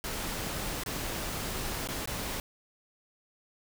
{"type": "noise with dropouts", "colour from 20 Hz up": "pink", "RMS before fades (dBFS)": -35, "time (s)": [0.04, 2.4], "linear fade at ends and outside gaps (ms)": 1, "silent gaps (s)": [[0.836, 0.861], [1.874, 1.887], [2.058, 2.074]], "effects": []}